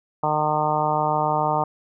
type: harmonic tone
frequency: 152.2 Hz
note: D#3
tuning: 38 cents flat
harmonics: 1 / 2 / 3 / 4 / 5 / 6 / 7 / 8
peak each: -29 / -33 / -31 / -27 / -24 / -24 / -29 / -29 dBFS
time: 0.23-1.64 s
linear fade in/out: 5 ms
effects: none